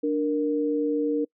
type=tone pair together; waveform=sine; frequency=294.6 / 466.2 Hz; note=D4 / A#4; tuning=+6 / 0 cents; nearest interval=minor sixth; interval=794 cents; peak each=-24 / -25 dBFS; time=0.03-1.25 s; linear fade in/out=10 ms; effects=noise-tail reverb RT60 0.1 s tail -26 dB re dry